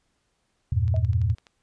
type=chord; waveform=sine; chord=E diminished; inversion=none; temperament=equal; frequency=82.41 / 98 / 116.54 Hz; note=E2 / G2 / Bb2; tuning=0 / 0 / 0 cents; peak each=-24 dBFS; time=0.72-1.35 s; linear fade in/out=5 ms
type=click train; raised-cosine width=0.2 ms; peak=-31 dBFS; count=8; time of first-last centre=0.88-1.468 s; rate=11.9 Hz
type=tone with exponential decay; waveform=sine; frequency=638 Hz; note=D#5; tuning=43 cents sharp; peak=-27 dBFS; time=0.94-1.07 s; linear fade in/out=2 ms; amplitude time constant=27 ms
effects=pink hiss -72 dBFS RMS until 1.62 s + resampled to 22050 Hz